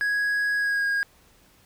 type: tone with pitch glide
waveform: triangle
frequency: 1661.2 to 1632.7 Hz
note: G#6 to G#6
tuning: 0 to -30 cents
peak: -20 dBFS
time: 0.01-1.03 s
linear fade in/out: 0 ms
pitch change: -30 cents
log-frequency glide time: 0.57-0.86 s
effects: pink hiss -58 dBFS RMS until 1.65 s